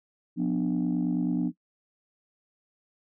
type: chord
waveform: sine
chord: B diminished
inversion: second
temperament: just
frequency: 177.8 / 246.9 / 296.3 Hz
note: F3 / B3 / D4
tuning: +31 / 0 / +15 cents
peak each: -27 dBFS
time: 0.36-1.52 s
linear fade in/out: 50 ms
effects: noise-tail reverb RT60 0.1 s tail -19 dB re dry + tanh soft clip ceiling -19 dBFS